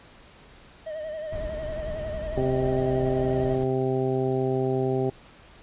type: tone with vibrato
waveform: triangle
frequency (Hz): 622.3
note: D#5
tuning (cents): 0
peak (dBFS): -29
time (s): 0.86-3.56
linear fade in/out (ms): 10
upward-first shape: sine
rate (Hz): 11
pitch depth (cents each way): 55
type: noise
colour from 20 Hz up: brown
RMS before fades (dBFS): -35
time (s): 1.32-3.64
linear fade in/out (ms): 5
type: harmonic tone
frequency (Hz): 130.81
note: C3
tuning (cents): 0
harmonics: 1 / 2 / 3 / 4 / 5 / 6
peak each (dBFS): -28 / -30 / -25 / -36 / -34 / -35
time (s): 2.37-5.1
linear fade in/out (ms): 5
effects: pink hiss -51 dBFS RMS until 5.62 s + resampled to 8000 Hz